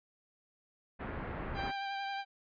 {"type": "low-pass noise", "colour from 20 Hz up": "pink", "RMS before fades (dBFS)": -40, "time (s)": [0.99, 1.72], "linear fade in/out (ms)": 20, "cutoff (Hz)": 2000, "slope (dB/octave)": 24}
{"type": "tone with vibrato", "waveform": "sawtooth", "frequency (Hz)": 790, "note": "G5", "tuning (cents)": 13, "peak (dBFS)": -32, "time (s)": [1.54, 2.25], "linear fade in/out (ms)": 50, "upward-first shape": "sine", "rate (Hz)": 11, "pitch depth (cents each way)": 16}
{"effects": ["resampled to 11025 Hz"]}